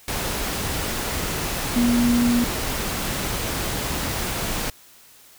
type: tone in noise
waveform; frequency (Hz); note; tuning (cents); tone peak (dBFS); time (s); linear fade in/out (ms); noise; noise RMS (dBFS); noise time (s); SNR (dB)
sine; 239.8; A#3; +49; -16; 1.76-2.44; 2; pink; -26; 0.08-4.7; +7
effects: white hiss -50 dBFS RMS until 5.38 s